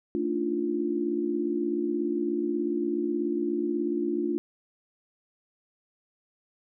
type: tone cluster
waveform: sine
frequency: 223.7 / 291.1 / 309.4 / 347.8 Hz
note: A3 / D4 / D#4 / F4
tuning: +29 / -15 / -10 / -7 cents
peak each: -33 / -30 / -37 / -28 dBFS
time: 0.15-4.38 s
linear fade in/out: 0 ms
effects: none